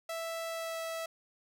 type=tone with pitch glide; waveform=sawtooth; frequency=659.3 to 654.7 Hz; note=E5 to E5; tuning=0 to -12 cents; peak=-32 dBFS; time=0.09-1.06 s; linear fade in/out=5 ms; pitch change=-12 cents; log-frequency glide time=0.46-0.8 s; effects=none